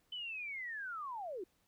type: linear sweep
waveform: sine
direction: down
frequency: 3052 to 332.7 Hz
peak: -40 dBFS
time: 0.12-1.44 s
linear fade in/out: 5 ms
effects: pink hiss -75 dBFS RMS until 1.67 s